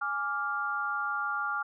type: chord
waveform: sine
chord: D diminished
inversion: second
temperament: equal with one note detuned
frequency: 830.6 / 1170.6 / 1396.9 Hz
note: Ab5 / D6 / F6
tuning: 0 / -6 / 0 cents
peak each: -37 / -34 / -31 dBFS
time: 0.01-1.63 s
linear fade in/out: 10 ms
effects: none